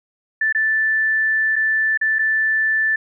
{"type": "tone with dropouts", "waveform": "sine", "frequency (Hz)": 1760, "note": "A6", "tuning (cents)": 0, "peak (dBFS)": -15, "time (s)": [0.41, 2.96], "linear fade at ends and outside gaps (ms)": 5, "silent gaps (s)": [[0.526, 0.548], [1.558, 1.562], [1.975, 2.012], [2.186, 2.191]], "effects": []}